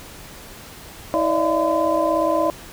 sine tone cluster, 322.6 / 575 / 612 / 673 / 1018 Hz, E4 / D5 / D#5 / E5 / C6, -37 / -37 / -29 / +36 / -48 cents, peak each -23 dBFS, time 1.14-2.5 s, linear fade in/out 0 ms, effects pink hiss -40 dBFS RMS until 2.72 s

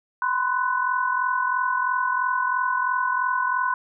sine tone cluster, 998 / 1041 / 1490 Hz, B5 / C6 / F#6, +18 / -9 / +12 cents, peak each -25 dBFS, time 0.22-3.74 s, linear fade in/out 2 ms, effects none

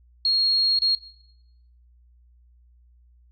sine tone with dropouts, 4279 Hz, C8, 38 cents sharp, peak -18 dBFS, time 0.25-0.95 s, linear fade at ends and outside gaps 2 ms, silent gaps 0.789-0.819 s, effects noise-tail reverb RT60 0.9 s tail -18 dB re dry + added 60 Hz sine -53 dBFS peak until 3.31 s

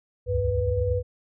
sine tone cluster, 67.3 / 76.5 / 97.7 / 493.5 Hz, C2 / D#2 / G2 / B4, +49 / -29 / -5 / -1 cents, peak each -30 / -30 / -26 / -25 dBFS, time 0.26-1.03 s, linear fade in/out 50 ms, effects none

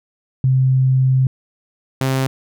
sine / sawtooth tone pair in turn, 130.81 / 132.71 Hz, C3 / C3, 0 / +25 cents, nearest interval unison, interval 25 cents, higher second, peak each -11 / -12 dBFS, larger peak first, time 0.44-1.27 / 2.01-2.27 s, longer first, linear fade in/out 2 ms, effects none

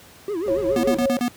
triangle tone with vibrato, 370 Hz, F#4, in tune, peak -21 dBFS, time 0.28-0.97 s, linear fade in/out 2 ms, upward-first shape sine, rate 7.1 Hz, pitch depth 240 cents each way
brown noise, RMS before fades -31 dBFS, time 0.46-1.06 s, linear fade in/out 0 ms
sine tone with tremolo, 547 Hz, C#5, 23 cents flat, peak -17 dBFS, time 0.48-1.19 s, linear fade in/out 0 ms, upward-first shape triangle, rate 5.5 Hz, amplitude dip 80%
square tone bursts, 243.2 Hz, B3, 26 cents flat, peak -20 dBFS, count 5, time 0.76-1.282 s, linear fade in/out 2 ms, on 74 ms, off 38 ms
effects pink hiss -47 dBFS RMS until 1.36 s + high-pass 80 Hz 12 dB/octave

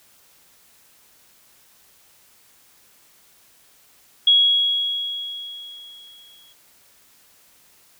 sine tone with exponential decay, 3322 Hz, G#7, in tune, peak -10 dBFS, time 4.27-6.53 s, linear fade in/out 5 ms, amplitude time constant 490 ms, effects white hiss -55 dBFS RMS until 7.99 s

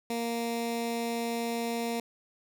15% pulse tone with notch filter, 233.1 Hz, A#3, in tune, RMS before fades -32 dBFS, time 0.1-2 s, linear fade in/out 2 ms, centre 1300 Hz, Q 1.5, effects none

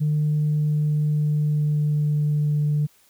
sine tone with pitch glide, 150.8 to 148.64 Hz, D3 to D3, +46 to +21 cents, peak -17 dBFS, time 0-2.87 s, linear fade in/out 20 ms, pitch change -25 cents, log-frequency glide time 0.51-2.61 s, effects tanh soft clip ceiling -15 dBFS + white hiss -58 dBFS RMS until 3.09 s

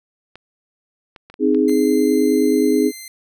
clicks, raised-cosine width 0.3 ms, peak -23 dBFS, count 6, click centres 0.356 / 1.162 / 1.3 / 1.341 / 1.547 / 1.695 s
sine chord, Ab major, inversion first, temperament equal, 261.6 / 311.1 / 415.3 Hz, C4 / Eb4 / Ab4, 0 / 0 / 0 cents, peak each -17 dBFS, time 1.39-2.92 s, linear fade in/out 50 ms
10% pulse tone, 2075 Hz, C7, 15 cents flat, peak -24 dBFS, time 1.68-3.08 s, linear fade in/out 2 ms
effects none

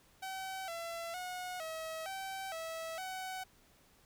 sawtooth tone with pitch steps, 763 / 673 / 728 / 642 / 771 / 651 / 751 Hz, G5 / E5 / F#5 / E5 / G5 / E5 / F#5, -47 / +36 / -28 / -46 / -29 / -22 / +26 cents, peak -36 dBFS, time 0.22-3.44 s, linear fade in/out 10 ms, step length 460 ms, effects pink hiss -66 dBFS RMS until 4.05 s

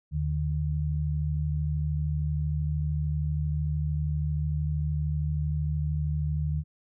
sine tone pair together, 77.78 / 150.78 Hz, D#2 / D3, 0 / +46 cents, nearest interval major seventh, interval 1146 cents, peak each -28 dBFS, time 0.11-6.64 s, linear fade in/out 50 ms, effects none

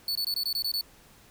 45% pulse tone bursts, 4451 Hz, C#8, 6 cents sharp, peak -26 dBFS, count 8, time 0.08-0.811 s, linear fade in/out 2 ms, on 73 ms, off 21 ms, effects pink hiss -56 dBFS RMS until 1.3 s

